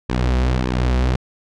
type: tone with flanger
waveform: sawtooth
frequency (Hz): 62.6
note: B1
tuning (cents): +24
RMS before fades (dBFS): -18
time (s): 0.09-1.16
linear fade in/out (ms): 5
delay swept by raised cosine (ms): 1.4 to 6.9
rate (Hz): 1.7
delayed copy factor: -0.7
effects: low-pass 5000 Hz 12 dB/octave